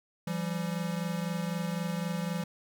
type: tone pair together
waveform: square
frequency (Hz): 169.67 / 193.6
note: F3 / G3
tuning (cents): -50 / -21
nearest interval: major second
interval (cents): 229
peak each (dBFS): -33 / -36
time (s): 0.27-2.44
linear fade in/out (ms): 5
effects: none